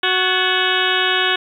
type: harmonic tone with a mistuned harmonic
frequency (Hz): 370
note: F#4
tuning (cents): 0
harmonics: 1 / 2 / 3 / 4 / 5 / 6 / 7 / 8 / 9 / 10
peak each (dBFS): -24 / -26 / -25 / -22 / -22 / -26 / -27 / -22 / -24 / -25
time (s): 0.03-1.36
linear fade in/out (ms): 5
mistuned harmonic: 5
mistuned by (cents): -120
effects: 8-bit